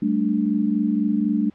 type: chord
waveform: sine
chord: G suspended second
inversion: none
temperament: equal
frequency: 196 / 220 / 293.7 Hz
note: G3 / A3 / D4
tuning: 0 / 0 / 0 cents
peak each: -24 / -21 / -23 dBFS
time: 0.02-1.5 s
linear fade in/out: 5 ms
effects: pink hiss -58 dBFS RMS until 1.54 s + low-pass 3000 Hz 12 dB/octave